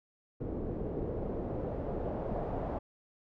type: noise with low-pass filter sweep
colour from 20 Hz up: pink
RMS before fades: -36 dBFS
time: 0.4-2.79 s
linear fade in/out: 10 ms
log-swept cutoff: 400 to 710 Hz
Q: 2
effects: none